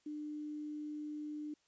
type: tone with quantisation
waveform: sine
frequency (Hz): 300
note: D4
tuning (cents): +37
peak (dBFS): -40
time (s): 0.06-1.54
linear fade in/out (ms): 5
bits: 11
effects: white hiss -75 dBFS RMS until 1.67 s + resampled to 16000 Hz